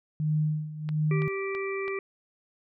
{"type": "tone with tremolo", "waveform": "sine", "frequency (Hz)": 153.3, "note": "D#3", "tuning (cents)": -25, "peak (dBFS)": -22, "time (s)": [0.2, 1.28], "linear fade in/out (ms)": 0, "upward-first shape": "sine", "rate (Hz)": 1.4, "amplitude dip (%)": 80}
{"type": "click train", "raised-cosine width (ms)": 0.3, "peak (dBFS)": -25, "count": 4, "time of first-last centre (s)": [0.89, 1.88], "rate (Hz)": 3.03}
{"type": "harmonic tone", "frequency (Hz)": 390.4, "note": "G4", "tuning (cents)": -7, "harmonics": [1, 3, 5, 6], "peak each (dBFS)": [-30, -39, -40, -37], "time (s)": [1.11, 1.99], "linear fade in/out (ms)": 2}
{"effects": []}